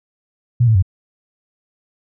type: tone with pitch steps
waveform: sine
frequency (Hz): 120.9 / 111.2 / 93.7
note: B2 / A2 / F#2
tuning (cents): -36 / +19 / +22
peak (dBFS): -9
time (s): 0.6-0.825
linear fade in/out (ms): 10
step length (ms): 75
effects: none